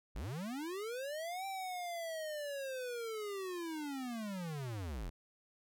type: linear two-way sweep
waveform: square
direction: up then down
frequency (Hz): 36.33 to 784 to 36.33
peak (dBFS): -40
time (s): 0.15-5.1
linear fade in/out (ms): 10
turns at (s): 1.46
effects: none